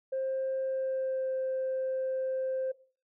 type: tone with pitch glide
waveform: sine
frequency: 529 to 523.5 Hz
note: C5 to C5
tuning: +19 to +1 cents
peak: -28 dBFS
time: 0.12-2.72 s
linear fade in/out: 10 ms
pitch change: -18 cents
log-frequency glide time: 0.62-1.34 s
effects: noise-tail reverb RT60 0.4 s tail -19 dB re dry + tanh soft clip ceiling -26 dBFS